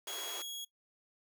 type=tone; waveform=sawtooth; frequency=3322 Hz; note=G#7; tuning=in tune; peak=-37 dBFS; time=0.07-0.65 s; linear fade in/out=10 ms
type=high-pass noise; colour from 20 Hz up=pink; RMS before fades=-45 dBFS; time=0.07-0.42 s; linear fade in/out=2 ms; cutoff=350 Hz; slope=48 dB/octave
effects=noise-tail reverb RT60 0.1 s tail -18 dB re dry